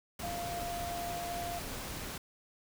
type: tone in noise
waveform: sine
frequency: 695 Hz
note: F5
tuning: 9 cents flat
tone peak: -37 dBFS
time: 0.23-1.59 s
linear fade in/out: 5 ms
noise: pink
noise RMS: -41 dBFS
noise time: 0.19-2.18 s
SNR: +1 dB
effects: none